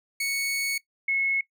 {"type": "tone pair in turn", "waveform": ["sawtooth", "sine"], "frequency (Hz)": [2217, 2184], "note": ["C#7", "C#7"], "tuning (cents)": [0, -26], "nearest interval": "unison", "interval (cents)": 26, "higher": "first", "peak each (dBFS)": -22, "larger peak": "neither", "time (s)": [[0.2, 0.78], [1.08, 1.41]], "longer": "first", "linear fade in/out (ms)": 5, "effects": ["noise-tail reverb RT60 0.1 s tail -19 dB re dry"]}